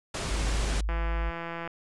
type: low-pass noise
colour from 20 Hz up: pink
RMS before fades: -33 dBFS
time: 0.14-0.81 s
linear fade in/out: 5 ms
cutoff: 9500 Hz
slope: 24 dB/octave
type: tone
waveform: sine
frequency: 51.91 Hz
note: G#1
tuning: in tune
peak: -26 dBFS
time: 0.3-1.31 s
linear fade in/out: 20 ms
type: click train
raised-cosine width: 0.5 ms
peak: -21 dBFS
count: 133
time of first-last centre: 0.89-1.676 s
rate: 168 Hz
effects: resampled to 24000 Hz